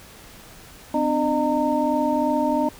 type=tone cluster; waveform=sine; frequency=254.3 / 297.2 / 609 / 917 Hz; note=C4 / D4 / D#5 / A#5; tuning=-49 / +21 / -37 / -29 cents; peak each=-24 dBFS; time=0.94-2.69 s; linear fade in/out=5 ms; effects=pink hiss -45 dBFS RMS until 2.79 s